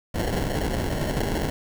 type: noise with sample-and-hold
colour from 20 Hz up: pink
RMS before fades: -26 dBFS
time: 0.14-1.5 s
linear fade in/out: 5 ms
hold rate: 1225 Hz
effects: none

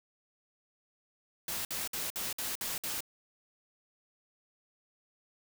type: noise bursts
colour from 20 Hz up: white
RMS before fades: -36 dBFS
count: 7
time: 1.48-3.006 s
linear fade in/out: 2 ms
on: 170 ms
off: 56 ms
effects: none

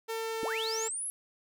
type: tone with pitch glide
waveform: sawtooth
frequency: 449.7 to 445.6 Hz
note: A4 to A4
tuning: +38 to +22 cents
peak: -29 dBFS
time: 0.08-0.89 s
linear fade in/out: 20 ms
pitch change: -16 cents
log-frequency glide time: 0.27-0.61 s
type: linear sweep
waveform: sine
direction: up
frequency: 207.7 to 11290 Hz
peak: -33 dBFS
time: 0.43-1.1 s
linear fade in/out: 0 ms
effects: none

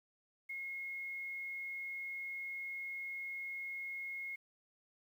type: tone with quantisation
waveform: sine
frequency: 2160 Hz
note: C#7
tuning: 45 cents flat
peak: -40 dBFS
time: 0.49-4.36 s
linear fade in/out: 10 ms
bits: 11
effects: none

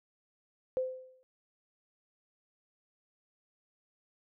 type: tone with exponential decay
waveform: sine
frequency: 515 Hz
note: C5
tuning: 28 cents flat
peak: -26 dBFS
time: 0.77-1.23 s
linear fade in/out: 0 ms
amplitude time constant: 100 ms
effects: none

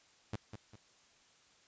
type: tone with echo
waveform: sawtooth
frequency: 106.7 Hz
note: G#2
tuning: 47 cents sharp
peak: -32 dBFS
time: 0.33-0.36 s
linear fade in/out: 5 ms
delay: 200 ms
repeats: 2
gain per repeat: -8 dB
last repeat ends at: 0.76 s
effects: white hiss -66 dBFS RMS until 1.67 s + resampled to 16000 Hz

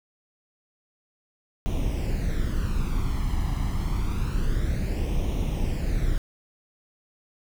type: noise with flanger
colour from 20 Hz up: brown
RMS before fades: -25 dBFS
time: 1.66-6.18 s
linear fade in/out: 0 ms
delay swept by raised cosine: 0.32 to 1 ms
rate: 0.27 Hz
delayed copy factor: +0.65
effects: none

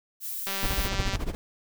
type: noise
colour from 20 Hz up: violet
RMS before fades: -34 dBFS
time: 0.2-0.9 s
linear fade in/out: 50 ms
type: click train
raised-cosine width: 0.2 ms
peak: -15 dBFS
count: 135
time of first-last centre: 0.47-1.157 s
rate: 195 Hz
type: noise with tremolo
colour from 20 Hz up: brown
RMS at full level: -25 dBFS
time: 0.63-1.35 s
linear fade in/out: 0 ms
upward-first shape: sine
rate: 14 Hz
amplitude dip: 85%
effects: none

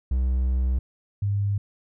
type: tone pair in turn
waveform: triangle / sine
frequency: 63.6 / 100.96 Hz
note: C2 / G#2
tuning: -48 / -48 cents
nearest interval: minor sixth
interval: 800 cents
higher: second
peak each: -18 / -21 dBFS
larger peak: first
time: 0.11-0.79 / 1.22-1.58 s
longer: first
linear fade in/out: 5 ms
effects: none

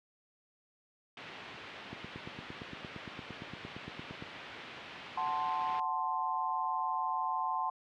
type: low-pass noise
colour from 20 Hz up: white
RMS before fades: -48 dBFS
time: 1.17-5.8 s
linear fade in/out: 2 ms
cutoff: 3200 Hz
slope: 24 dB/octave
type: click train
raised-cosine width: 3 ms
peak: -29 dBFS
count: 21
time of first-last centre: 1.93-4.224 s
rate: 8.72 Hz
type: chord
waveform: sine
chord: F# diminished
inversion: none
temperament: equal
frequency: 740 / 880 / 1046.5 Hz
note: F#5 / A5 / C6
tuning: 0 / 0 / 0 cents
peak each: -38 / -35 / -34 dBFS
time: 5.17-7.7 s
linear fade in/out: 5 ms
effects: high-pass 100 Hz 12 dB/octave

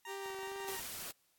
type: tone with tremolo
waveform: 20% pulse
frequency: 932.3 Hz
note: A#5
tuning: in tune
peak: -39 dBFS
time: 0.05-0.8 s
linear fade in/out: 2 ms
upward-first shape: triangle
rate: 5.6 Hz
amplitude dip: 65%
type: tone with vibrato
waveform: sawtooth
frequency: 389.7 Hz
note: G4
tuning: 10 cents flat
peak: -38 dBFS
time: 0.06-0.78 s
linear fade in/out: 50 ms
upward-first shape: sine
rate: 2.4 Hz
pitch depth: 15 cents each way
type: click train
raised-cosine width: 0.5 ms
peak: -37 dBFS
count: 11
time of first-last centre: 0.26-0.689 s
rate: 23.3 Hz
type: noise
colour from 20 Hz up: white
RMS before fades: -44 dBFS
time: 0.68-1.11 s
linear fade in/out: 0 ms
effects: white hiss -74 dBFS RMS until 1.38 s + AAC 64 kbps

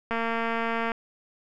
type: click train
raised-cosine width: 0.5 ms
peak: -14 dBFS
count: 186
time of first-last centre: 0.11-0.918 s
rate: 229 Hz
effects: none

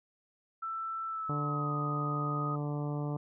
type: tone with pitch glide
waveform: sine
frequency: 1329 to 1247.2 Hz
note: E6 to D#6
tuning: +14 to +4 cents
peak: -34 dBFS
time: 0.62-2.56 s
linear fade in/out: 10 ms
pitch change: -110 cents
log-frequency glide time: 1.07-1.73 s
type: harmonic tone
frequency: 146.83 Hz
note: D3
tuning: in tune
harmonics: 1 / 2 / 3 / 4 / 5 / 6 / 7 / 8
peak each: -33 / -39 / -43 / -45 / -47 / -49 / -50 / -51 dBFS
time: 1.29-3.17 s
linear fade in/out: 5 ms
effects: none

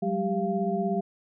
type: tone cluster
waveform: sine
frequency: 185.8 / 202.4 / 394.1 / 692 Hz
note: F#3 / G#3 / G4 / F5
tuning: +7 / -44 / +9 / -16 cents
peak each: -30 dBFS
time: 0.02-1.01 s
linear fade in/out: 10 ms
effects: none

